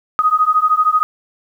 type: beating tone pair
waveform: sine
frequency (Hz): 1244.5 / 1257.5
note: D#6 / D#6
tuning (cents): 0 / +18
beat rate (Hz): 13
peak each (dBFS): -14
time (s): 0.19-1.03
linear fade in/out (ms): 0
effects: 8-bit